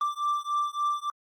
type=beating tone pair; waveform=triangle; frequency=1174.7 / 1178.2 Hz; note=D6 / D6; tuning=0 / +5 cents; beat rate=3.5 Hz; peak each=-27 dBFS; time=0.01-1.1 s; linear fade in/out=2 ms; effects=Opus 32 kbps